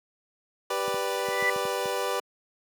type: chord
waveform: 25% pulse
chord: G major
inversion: none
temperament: equal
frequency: 392 / 493.9 / 587.3 Hz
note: G4 / B4 / D5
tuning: 0 / 0 / 0 cents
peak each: -28 / -26 / -29 dBFS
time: 0.7-2.2 s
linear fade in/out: 5 ms
type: clicks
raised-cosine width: 5 ms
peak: -23 dBFS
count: 7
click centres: 0.88 / 0.943 / 1.286 / 1.425 / 1.561 / 1.653 / 1.857 s
type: tone with exponential growth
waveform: sine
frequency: 1975.5 Hz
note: B6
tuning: in tune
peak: -20 dBFS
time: 1.04-1.5 s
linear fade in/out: 2 ms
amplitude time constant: 99 ms
effects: high-pass 200 Hz 12 dB/octave